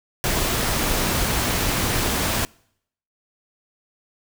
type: noise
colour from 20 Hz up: pink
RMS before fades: -22 dBFS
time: 0.24-2.45 s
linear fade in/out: 0 ms
effects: noise-tail reverb RT60 0.7 s tail -26 dB re dry